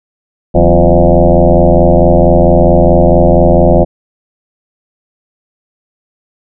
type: tone with frequency modulation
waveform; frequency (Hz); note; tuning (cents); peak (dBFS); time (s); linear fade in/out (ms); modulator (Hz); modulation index
sine; 265.3; C4; +24; -3; 0.54-3.85; 20; 84.5; 5
effects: none